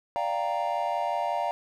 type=chord; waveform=triangle; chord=G minor seventh; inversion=second; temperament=equal; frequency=587.3 / 698.5 / 784 / 932.3 Hz; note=D5 / F5 / G5 / Bb5; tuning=0 / 0 / 0 / 0 cents; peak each=-31 / -28 / -31 / -29 dBFS; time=0.16-1.51 s; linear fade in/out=0 ms; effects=none